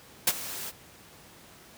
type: noise with ADSR envelope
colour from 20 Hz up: white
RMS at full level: -20 dBFS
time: 0.27-0.72 s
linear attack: 5 ms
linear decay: 43 ms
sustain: -17 dB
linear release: 35 ms
effects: pink hiss -52 dBFS RMS until 1.77 s + high-pass 80 Hz 12 dB/octave